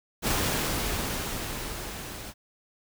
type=noise with level ramp; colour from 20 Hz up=pink; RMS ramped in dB=-25 to -40 dBFS; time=0.22-2.34 s; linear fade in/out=50 ms; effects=none